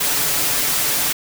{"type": "noise with comb filter", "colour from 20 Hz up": "white", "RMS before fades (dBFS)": -19, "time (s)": [0, 1.13], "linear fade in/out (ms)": 10, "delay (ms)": 6.9, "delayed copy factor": 0.55, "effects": []}